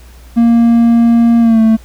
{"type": "tone with pitch glide", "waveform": "triangle", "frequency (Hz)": [233.1, 222.1], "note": ["A#3", "A3"], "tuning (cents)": [0, 16], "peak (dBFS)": -3, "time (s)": [0.36, 1.77], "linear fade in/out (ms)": 20, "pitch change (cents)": -84, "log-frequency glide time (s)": [1.4, 1.6], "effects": ["added 60 Hz sine -34 dBFS peak until 1.84 s", "pink hiss -44 dBFS RMS until 1.84 s"]}